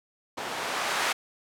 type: noise with low-pass filter sweep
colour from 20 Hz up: violet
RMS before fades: -30 dBFS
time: 0.37-1.13 s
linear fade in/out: 10 ms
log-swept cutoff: 620 to 1300 Hz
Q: 0.75
effects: none